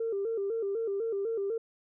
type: tone with vibrato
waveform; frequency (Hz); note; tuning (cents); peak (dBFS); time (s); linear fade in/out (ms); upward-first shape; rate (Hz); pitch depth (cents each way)
sine; 424.7; G#4; +39; -28; 0-1.58; 5; square; 4; 120
effects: tanh soft clip ceiling -24 dBFS